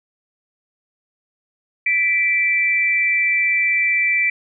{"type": "tone pair together", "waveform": "sine", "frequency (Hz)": [1972.8, 2337], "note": ["B6", "D7"], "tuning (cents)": [-2, -9], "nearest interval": "minor third", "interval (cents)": 293, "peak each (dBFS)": [-20, -16], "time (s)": [1.86, 4.3], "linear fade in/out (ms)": 5, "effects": []}